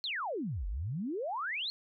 sine exponential two-way sweep, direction down then up, 4360 to 43.64 to 4360 Hz, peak -33 dBFS, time 0.04-1.7 s, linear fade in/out 0 ms, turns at 0.67 s, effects none

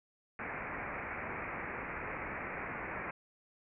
white low-pass noise, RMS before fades -41 dBFS, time 0.39-3.11 s, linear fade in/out 2 ms, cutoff 2400 Hz, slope 96 dB/octave, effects none

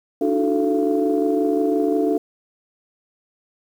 sine tone cluster, 293.9 / 319.6 / 368 / 439.1 / 683 Hz, D4 / D#4 / F#4 / A4 / F5, +1 / +47 / -9 / -4 / -39 cents, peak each -20 / -27 / -23 / -21 / -27 dBFS, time 0.21-2.18 s, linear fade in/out 5 ms, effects tanh soft clip ceiling -7 dBFS + 8-bit

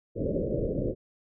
white low-pass noise, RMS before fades -29 dBFS, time 0.15-0.95 s, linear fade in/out 50 ms, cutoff 580 Hz, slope 96 dB/octave, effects none

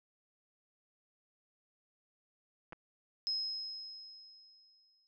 clicks, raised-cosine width 0.5 ms, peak -32 dBFS, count 2, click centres 2.724 / 2.73 s
sine tone with exponential decay, 5130 Hz, E8, 48 cents flat, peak -31 dBFS, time 3.27-5.07 s, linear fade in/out 0 ms, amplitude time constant 390 ms
effects none

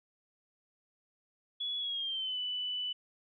sine tone with pitch glide, 3388 to 2984 Hz, G#7 to F#7, +34 to +14 cents, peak -33 dBFS, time 1.6-2.93 s, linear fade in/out 10 ms, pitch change -220 cents, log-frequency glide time 1.79-2.38 s, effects none

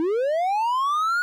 triangle linear sweep, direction up, 308 to 1459 Hz, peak -18 dBFS, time 0-1.22 s, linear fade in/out 0 ms, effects none

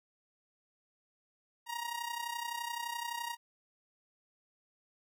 sawtooth tone with amplitude modulation, 943 Hz, A#5, 20 cents sharp, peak -30 dBFS, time 1.66-3.37 s, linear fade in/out 50 ms, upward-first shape sine, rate 31.7 Hz, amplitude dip 70%, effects none

